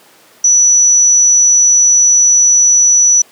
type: tone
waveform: sine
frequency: 5920 Hz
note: F#8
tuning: in tune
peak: -5 dBFS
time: 0.44-3.22 s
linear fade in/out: 5 ms
effects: pink hiss -44 dBFS RMS until 3.31 s + high-pass 300 Hz 12 dB/octave